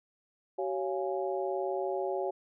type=harmonic tone with a mistuned harmonic; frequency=138.59 Hz; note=C#3; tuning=in tune; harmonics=3 / 4 / 5 / 6; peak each=-33 / -35 / -37 / -39 dBFS; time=0.58-2.31 s; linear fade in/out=10 ms; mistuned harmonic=3; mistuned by=-150 cents; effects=none